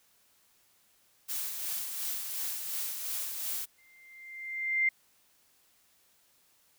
blue noise with tremolo, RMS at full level -34 dBFS, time 1.28-3.66 s, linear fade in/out 20 ms, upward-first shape sine, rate 2.8 Hz, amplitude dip 40%
sine tone with exponential growth, 2093 Hz, C7, in tune, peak -22 dBFS, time 3.78-4.89 s, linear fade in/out 5 ms, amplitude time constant 240 ms
effects white hiss -67 dBFS RMS until 6.78 s

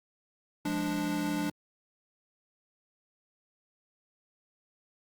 square chord, D diminished, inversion first, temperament equal, 174.61 / 207.7 / 293.7 Hz, F3 / Ab3 / D4, 0 / 0 / 0 cents, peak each -37 / -37 / -32 dBFS, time 0.65-1.5 s, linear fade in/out 5 ms, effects Opus 48 kbps

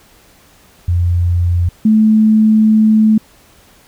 sine tone pair in turn, 87.31 / 217.2 Hz, F2 / A3, 0 / -22 cents, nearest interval octave + major third, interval 1578 cents, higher second, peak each -10 / -6 dBFS, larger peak second, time 0.88-1.69 / 1.85-3.18 s, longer second, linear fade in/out 5 ms, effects pink hiss -47 dBFS RMS until 3.87 s

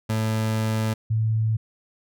30% pulse / sine tone pair in turn, 110 / 110.53 Hz, A2 / A2, 0 / +8 cents, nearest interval unison, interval 8 cents, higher second, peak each -19 dBFS, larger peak neither, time 0.09-0.94 / 1.1-1.57 s, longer first, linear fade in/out 10 ms, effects none

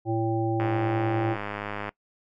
harmonic tone, 112.5 Hz, A2, 39 cents sharp, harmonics 1 / 3 / 5 / 7, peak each -28 / -26 / -35 / -31 dBFS, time 0.05-1.37 s, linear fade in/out 50 ms
click train, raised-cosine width 0.5 ms, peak -17 dBFS, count 134, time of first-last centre 0.6-1.891 s, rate 103 Hz
effects noise-tail reverb RT60 0.1 s tail -22 dB re dry

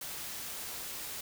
white noise, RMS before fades -41 dBFS, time 0.01-1.21 s, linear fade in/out 5 ms, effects none

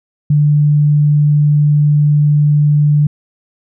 sine tone, 147.9 Hz, D3, 13 cents sharp, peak -7 dBFS, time 0.3-3.07 s, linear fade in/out 5 ms, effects none

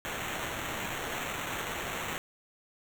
white noise with sample-and-hold, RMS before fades -36 dBFS, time 0.05-2.18 s, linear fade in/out 0 ms, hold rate 4900 Hz, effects none

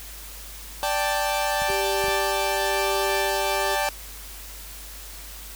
sawtooth chord, D suspended fourth, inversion none, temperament equal, 587.3 / 784 / 880 Hz, D5 / G5 / A5, 0 / 0 / 0 cents, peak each -23 dBFS, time 0.83-3.89 s, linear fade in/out 0 ms
clicks, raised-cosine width 5 ms, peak -26 dBFS, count 4, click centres 1.62 / 1.702 / 2.041 / 2.083 s
40% pulse tone with tremolo, 392 Hz, G4, in tune, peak -25 dBFS, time 1.68-3.76 s, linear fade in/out 20 ms, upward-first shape sine, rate 0.95 Hz, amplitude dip 40%
effects added 50 Hz sine -41 dBFS peak until 5.55 s + white hiss -41 dBFS RMS until 5.55 s

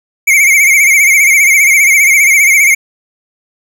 square tone with vibrato, 2210 Hz, C#7, 6 cents flat, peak -5 dBFS, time 0.27-2.75 s, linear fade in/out 10 ms, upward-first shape sine, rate 15 Hz, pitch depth 88 cents each way, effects none

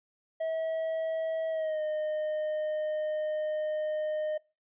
triangle tone with pitch glide, 645 to 614.1 Hz, E5 to D#5, -38 to -23 cents, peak -27 dBFS, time 0.4-4.38 s, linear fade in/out 10 ms, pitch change -85 cents, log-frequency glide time 1.5-1.82 s, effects noise-tail reverb RT60 0.3 s tail -23 dB re dry + resampled to 8000 Hz

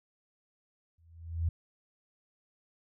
sine tone with exponential growth, 83.1 Hz, E2, 15 cents sharp, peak -24 dBFS, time 0.98-1.49 s, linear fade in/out 5 ms, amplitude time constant 110 ms, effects none

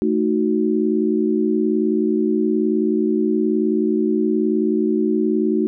sine chord, D# diminished, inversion second, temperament equal, 220 / 311.1 / 370 Hz, A3 / D#4 / F#4, 0 / 0 / 0 cents, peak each -20 dBFS, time 0.02-5.67 s, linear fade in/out 0 ms, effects none

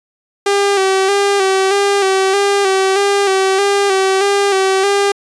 sawtooth tone with vibrato, 392 Hz, G4, in tune, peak -7 dBFS, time 0.46-5.12 s, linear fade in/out 5 ms, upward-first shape square, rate 1.6 Hz, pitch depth 40 cents each way, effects resampled to 22050 Hz

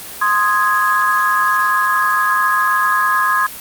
sine chord, Ab major, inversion first, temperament equal, 1046.5 / 1244.5 / 1661.2 Hz, C6 / Eb6 / Ab6, 0 / 0 / 0 cents, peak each -16 dBFS, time 0.21-3.47 s, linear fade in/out 10 ms, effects white hiss -31 dBFS RMS until 3.6 s + Opus 32 kbps

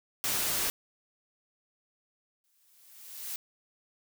white noise, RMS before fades -30 dBFS, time 0.24-0.7 s, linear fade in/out 0 ms
blue noise with exponential growth, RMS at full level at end -35 dBFS, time 2.44-3.36 s, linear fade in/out 1 ms, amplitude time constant 200 ms
effects none

